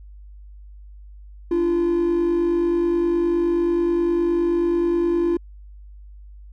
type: tone pair together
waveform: triangle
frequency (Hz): 293.9 / 343.4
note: D4 / F4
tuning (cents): +1 / -29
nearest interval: minor third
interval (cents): 270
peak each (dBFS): -24 / -15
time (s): 1.51-5.37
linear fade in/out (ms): 5
effects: tanh soft clip ceiling -10 dBFS + added 50 Hz sine -39 dBFS peak until 6.52 s